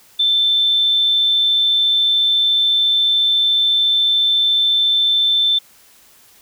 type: tone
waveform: sine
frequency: 3543 Hz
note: A7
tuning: 11 cents sharp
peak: -12 dBFS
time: 0.19-5.59 s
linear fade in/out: 10 ms
effects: white hiss -49 dBFS RMS until 6.41 s